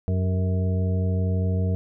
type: harmonic tone with a mistuned harmonic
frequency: 92.5 Hz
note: F#2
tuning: in tune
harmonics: 1 / 2 / 3 / 4 / 5 / 7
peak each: -21 / -28 / -39 / -41 / -34 / -38 dBFS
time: 0.08-1.75 s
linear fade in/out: 0 ms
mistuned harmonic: 4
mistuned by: +65 cents
effects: none